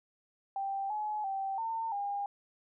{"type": "tone with pitch steps", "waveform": "sine", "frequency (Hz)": [785, 848, 778, 904, 807], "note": ["G5", "G#5", "G5", "A5", "G#5"], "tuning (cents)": [2, 36, -13, 47, -50], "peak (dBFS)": -32, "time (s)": [0.56, 2.26], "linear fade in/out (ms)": 2, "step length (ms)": 340, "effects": []}